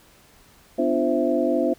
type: tone cluster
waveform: sine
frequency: 250.8 / 295.4 / 346.1 / 522 / 662 Hz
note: B3 / D4 / F4 / C5 / E5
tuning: +27 / +10 / -16 / -4 / +7 cents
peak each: -25 dBFS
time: 0.78-1.74 s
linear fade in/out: 10 ms
effects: pink hiss -54 dBFS RMS until 1.78 s